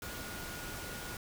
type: tone in noise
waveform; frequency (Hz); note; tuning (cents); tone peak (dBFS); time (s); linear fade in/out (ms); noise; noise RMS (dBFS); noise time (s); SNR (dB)
sine; 1440; F#6; -47; -48; 0.02-1.17; 2; pink; -43; 0.02-1.17; -8
effects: none